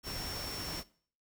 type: tone in noise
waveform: sine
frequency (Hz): 5450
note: F8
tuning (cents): -43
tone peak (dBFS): -41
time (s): 0.03-0.84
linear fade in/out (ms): 50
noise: pink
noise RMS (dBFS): -41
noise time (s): 0.03-0.84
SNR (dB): -3
effects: noise-tail reverb RT60 0.5 s tail -20 dB re dry

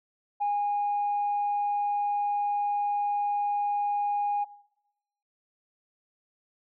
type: tone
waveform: sine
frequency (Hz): 820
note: G#5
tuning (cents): -22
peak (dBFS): -23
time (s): 0.4-4.45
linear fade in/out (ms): 20
effects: noise-tail reverb RT60 1.0 s tail -22 dB re dry + tanh soft clip ceiling -21 dBFS

